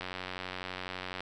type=click train; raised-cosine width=0.3 ms; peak=-21 dBFS; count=111; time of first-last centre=0.01-1.206 s; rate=92 Hz; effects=none